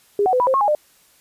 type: tone with pitch steps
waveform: sine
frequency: 407.1 / 746 / 504 / 984 / 526 / 1083 / 823 / 601 Hz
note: G#4 / F#5 / B4 / B5 / C5 / C#6 / G#5 / D5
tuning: -35 / +14 / +35 / -7 / +9 / -41 / -16 / +40 cents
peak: -14 dBFS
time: 0.19-0.75 s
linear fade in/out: 2 ms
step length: 70 ms
effects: white hiss -55 dBFS RMS until 1.2 s + resampled to 32000 Hz